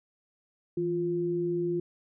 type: tone pair together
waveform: sine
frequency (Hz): 164.7 / 349.2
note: E3 / F4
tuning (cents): -1 / 0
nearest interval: octave + minor second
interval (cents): 1301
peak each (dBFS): -34 / -27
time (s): 0.77-1.8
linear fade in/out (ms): 5
effects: none